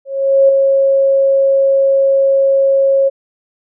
sine tone with ADSR envelope, 545 Hz, C#5, 29 cents flat, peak -4 dBFS, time 0.05-3.1 s, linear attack 440 ms, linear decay 3 ms, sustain -4 dB, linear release 25 ms, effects none

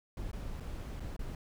brown noise with dropouts, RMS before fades -40 dBFS, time 0.17-1.35 s, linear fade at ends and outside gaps 2 ms, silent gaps 0.315-0.33 / 0.601-0.605 / 0.998-1.003 / 1.165-1.192 s, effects none

